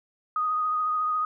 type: tone with vibrato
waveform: sine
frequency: 1244.5 Hz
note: D#6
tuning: in tune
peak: -23 dBFS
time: 0.36-1.25 s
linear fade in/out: 2 ms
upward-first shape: triangle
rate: 14 Hz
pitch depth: 24 cents each way
effects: none